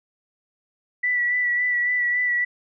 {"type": "tone with vibrato", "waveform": "sine", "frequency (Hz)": 1962, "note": "B6", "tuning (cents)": -12, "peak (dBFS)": -19, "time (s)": [1.03, 2.45], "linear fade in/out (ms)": 10, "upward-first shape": "sine", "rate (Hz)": 3.6, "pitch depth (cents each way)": 24, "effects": []}